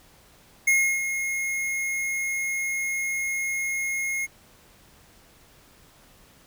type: tone with ADSR envelope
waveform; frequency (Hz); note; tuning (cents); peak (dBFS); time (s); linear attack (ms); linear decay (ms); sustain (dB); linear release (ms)
square; 2153; C7; +49; -17; 0.67-4.27; 8; 320; -9; 27
effects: pink hiss -55 dBFS RMS until 6.46 s